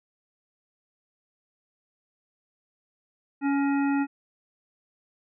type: harmonic tone with a mistuned harmonic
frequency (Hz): 280.1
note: C#4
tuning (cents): +18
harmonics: 1 / 3 / 5 / 7 / 9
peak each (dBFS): -22 / -32 / -36 / -39 / -41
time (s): 3.41-4.07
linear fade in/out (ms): 50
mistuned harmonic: 7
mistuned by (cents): -63
effects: none